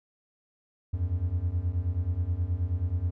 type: beating tone pair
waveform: triangle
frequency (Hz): 82.41 / 91.81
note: E2 / F#2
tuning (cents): 0 / -13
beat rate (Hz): 9.4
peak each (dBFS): -28 / -26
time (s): 0.93-3.11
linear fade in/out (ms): 10
effects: none